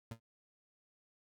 30% pulse tone with exponential decay, 113.9 Hz, A#2, 40 cents flat, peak -37 dBFS, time 0.11-0.2 s, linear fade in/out 5 ms, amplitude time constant 18 ms, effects none

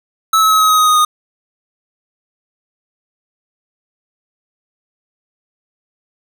square tone with pitch steps, 1301 / 1291.3 / 1281.6 / 1272 / 1262.5 / 1253.1 / 1243.7 / 1234.4 Hz, E6 / E6 / E6 / D#6 / D#6 / D#6 / D#6 / D#6, -23 / -36 / -49 / +38 / +25 / +12 / -1 / -14 cents, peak -9 dBFS, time 0.33-1.05 s, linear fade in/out 5 ms, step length 90 ms, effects none

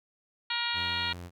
harmonic tone, 473.4 Hz, A#4, 27 cents sharp, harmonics 2 / 3 / 4 / 5 / 6 / 7 / 8 / 9, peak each -37 / -37 / -37 / -37 / -37 / -37 / -37 / -37 dBFS, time 0.5-1.13 s, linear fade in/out 5 ms
sawtooth tone, 87.8 Hz, F2, 10 cents sharp, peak -36 dBFS, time 0.73-1.31 s, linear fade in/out 50 ms
effects none

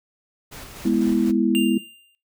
pink noise with tremolo, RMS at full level -38 dBFS, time 0.51-1.32 s, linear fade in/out 20 ms, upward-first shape square, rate 4 Hz, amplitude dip 30%
sine chord, E major, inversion first, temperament equal, 207.7 / 246.9 / 329.6 Hz, G#3 / B3 / E4, 0 / 0 / 0 cents, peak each -21 dBFS, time 0.85-1.78 s, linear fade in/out 5 ms
square tone with exponential decay, 2794 Hz, F7, in tune, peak -22 dBFS, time 1.55-2.15 s, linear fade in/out 0 ms, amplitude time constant 130 ms
effects noise-tail reverb RT60 0.3 s tail -19 dB re dry

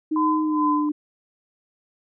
sine tone with pitch glide, 310.6 to 298.6 Hz, D#4 to D4, -3 to +29 cents, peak -20 dBFS, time 0.11-0.92 s, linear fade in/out 10 ms, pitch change -68 cents, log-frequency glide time 0.43-0.68 s
sine tone with tremolo, 1018 Hz, C6, 48 cents flat, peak -19 dBFS, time 0.16-0.89 s, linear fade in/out 2 ms, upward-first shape sine, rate 2.4 Hz, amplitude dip 80%
effects none

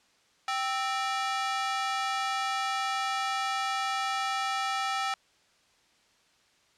sawtooth ring-modulated tone, 1046.5 Hz, C6, in tune, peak -21 dBFS, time 0.48-5.14 s, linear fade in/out 2 ms, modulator 264 Hz, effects white hiss -65 dBFS RMS until 6.77 s + low-pass 6000 Hz 12 dB/octave

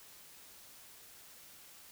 silence, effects white hiss -56 dBFS RMS until 1.91 s

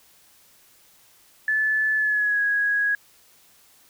sine tone with pitch glide, 1736 to 1658.6 Hz, A6 to G#6, -24 to -3 cents, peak -19 dBFS, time 1.48-2.95 s, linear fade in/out 2 ms, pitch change -79 cents, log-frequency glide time 1.95-2.41 s, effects white hiss -56 dBFS RMS until 3.89 s

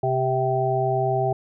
harmonic tone with a mistuned harmonic, 130.81 Hz, C3, in tune, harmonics 1 / 3 / 5 / 6, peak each -25 / -25 / -25 / -25 dBFS, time 0.03-1.33 s, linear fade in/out 5 ms, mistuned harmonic 6, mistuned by -24 cents, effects none

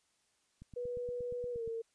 click train, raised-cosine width 5 ms, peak -38 dBFS, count 10, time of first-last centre 0.62-1.676 s, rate 8.52 Hz
sine tone with pitch glide, 488.4 to 455.7 Hz, B4 to A#4, -19 to -39 cents, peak -36 dBFS, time 0.76-1.82 s, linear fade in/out 10 ms, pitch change -120 cents, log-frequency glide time 1.51-1.63 s
effects white hiss -75 dBFS RMS until 1.94 s + resampled to 22050 Hz

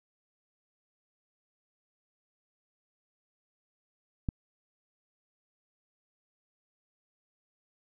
click, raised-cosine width 5 ms, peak -17 dBFS, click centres 4.288 s, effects none

